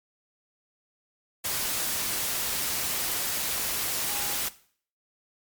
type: tone in noise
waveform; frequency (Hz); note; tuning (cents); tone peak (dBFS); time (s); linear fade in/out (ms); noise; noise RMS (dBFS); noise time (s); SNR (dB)
sine; 819; G#5; -24; -39; 4.08-4.35; 10; white; -29; 1.44-4.49; -13
effects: noise-tail reverb RT60 0.5 s tail -17 dB re dry + MP3 96 kbps